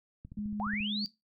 click train, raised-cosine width 5 ms, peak -33 dBFS, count 9, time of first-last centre 0.25-0.806 s, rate 14.4 Hz
sine tone, 208.6 Hz, G#3, 8 cents sharp, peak -33 dBFS, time 0.37-1.05 s, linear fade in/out 5 ms
sine linear sweep, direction up, 695 to 4730 Hz, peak -33 dBFS, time 0.6-1.06 s, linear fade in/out 0 ms
effects noise-tail reverb RT60 0.2 s tail -17 dB re dry

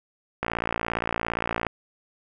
click train, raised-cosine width 0.5 ms, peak -10 dBFS, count 72, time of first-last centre 0.43-1.667 s, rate 57.4 Hz, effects none

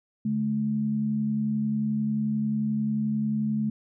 sine tone pair together, 143 / 214.3 Hz, D3 / A3, -46 / -45 cents, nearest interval perfect fifth, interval 701 cents, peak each -32 / -24 dBFS, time 0.25-3.7 s, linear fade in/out 5 ms, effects none

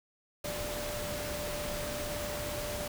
sine tone in noise, 591 Hz, D5, 11 cents sharp, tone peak -38 dBFS, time 0.44-2.88 s, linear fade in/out 5 ms, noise pink, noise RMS -38 dBFS, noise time 0.44-2.88 s, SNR -3 dB, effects none

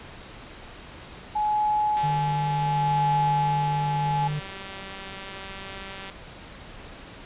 sine tone with tremolo, 846 Hz, G#5, 32 cents sharp, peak -20 dBFS, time 1.35-4.28 s, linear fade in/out 10 ms, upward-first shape sine, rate 0.69 Hz, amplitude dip 45%
click train, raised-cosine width 0.2 ms, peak -21 dBFS, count 802, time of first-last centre 1.97-6.099 s, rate 194 Hz
triangle tone, 149.7 Hz, D3, 33 cents sharp, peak -24 dBFS, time 2.03-4.4 s, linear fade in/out 10 ms
effects pink hiss -43 dBFS RMS until 7.25 s + resampled to 8000 Hz

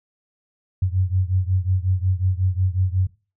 sine beating tone pair, 91 / 96.5 Hz, F#2 / G2, -28 / -27 cents, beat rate 5.5 Hz, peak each -20 / -22 dBFS, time 0.82-3.07 s, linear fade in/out 5 ms, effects noise-tail reverb RT60 0.3 s tail -17 dB re dry

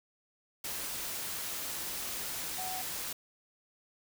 sine tone in noise, 745 Hz, F#5, 12 cents sharp, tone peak -39 dBFS, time 2.58-2.82 s, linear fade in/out 5 ms, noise white, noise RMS -38 dBFS, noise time 0.64-3.13 s, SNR -4 dB, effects none

